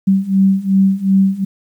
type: beating tone pair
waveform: sine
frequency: 191.7 / 194.4 Hz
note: G3 / G3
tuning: -38 / -14 cents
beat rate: 2.7 Hz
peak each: -14 / -12 dBFS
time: 0.07-1.45 s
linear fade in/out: 10 ms
effects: 8-bit